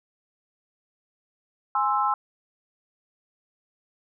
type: chord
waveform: sine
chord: Ab augmented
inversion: none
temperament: equal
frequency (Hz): 830.6 / 1046.5 / 1318.5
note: Ab5 / C6 / E6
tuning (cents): 0 / 0 / 0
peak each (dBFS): -25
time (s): 1.75-2.14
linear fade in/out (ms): 2
effects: none